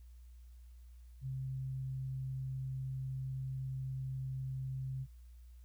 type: tone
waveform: sine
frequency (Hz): 131.9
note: C3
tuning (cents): +14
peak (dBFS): -37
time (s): 1.21-5.07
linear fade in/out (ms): 50
effects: added 60 Hz sine -52 dBFS peak until 5.64 s + white hiss -75 dBFS RMS until 5.64 s